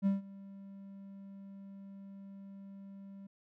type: tone with ADSR envelope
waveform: triangle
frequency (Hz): 196.5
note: G3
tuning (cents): +4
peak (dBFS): -23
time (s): 0.02-3.27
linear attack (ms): 43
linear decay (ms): 150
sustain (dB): -22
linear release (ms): 6
effects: none